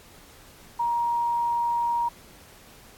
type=tone; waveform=sine; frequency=944 Hz; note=A#5; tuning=22 cents sharp; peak=-22 dBFS; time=0.79-2.09 s; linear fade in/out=10 ms; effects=pink hiss -51 dBFS RMS until 2.97 s + AAC 64 kbps